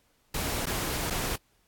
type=noise with dropouts; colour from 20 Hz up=pink; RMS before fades=-31 dBFS; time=0.34-1.36 s; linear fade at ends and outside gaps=5 ms; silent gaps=0.657-0.667 / 1.101-1.105 s; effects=pink hiss -68 dBFS RMS until 1.67 s + AAC 64 kbps